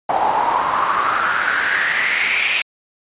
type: noise with band-pass filter sweep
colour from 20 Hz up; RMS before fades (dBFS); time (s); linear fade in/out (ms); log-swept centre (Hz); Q
pink; -18; 0.09-2.62; 5; 780 to 2600; 5.8
effects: resampled to 8000 Hz